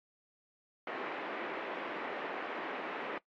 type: band-pass noise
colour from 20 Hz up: pink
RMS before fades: -40 dBFS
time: 0.87-3.18 s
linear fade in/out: 2 ms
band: 300 to 2400 Hz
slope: 24 dB/octave
effects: noise-tail reverb RT60 0.1 s tail -19 dB re dry + AAC 48 kbps